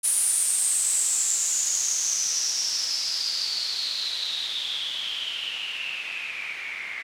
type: noise with low-pass filter sweep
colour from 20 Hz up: blue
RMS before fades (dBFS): -27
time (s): 0.03-7.03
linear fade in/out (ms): 20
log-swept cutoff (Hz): 9800 to 2100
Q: 9.2
effects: none